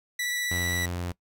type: tone with vibrato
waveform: sawtooth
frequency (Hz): 1960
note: B6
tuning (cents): -14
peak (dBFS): -24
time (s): 0.19-0.86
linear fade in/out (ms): 5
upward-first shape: triangle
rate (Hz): 15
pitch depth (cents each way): 10
type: tone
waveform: sawtooth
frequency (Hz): 88.1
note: F2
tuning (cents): +16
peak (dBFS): -26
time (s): 0.51-1.12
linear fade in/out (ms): 5
effects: noise-tail reverb RT60 0.1 s tail -21 dB re dry